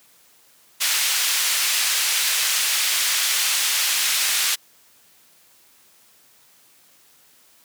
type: band-pass noise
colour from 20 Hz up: pink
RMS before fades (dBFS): -21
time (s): 0.8-4.56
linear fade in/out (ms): 20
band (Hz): 2300 to 14000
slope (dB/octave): 12
effects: white hiss -55 dBFS RMS until 7.64 s + high-pass 100 Hz 12 dB/octave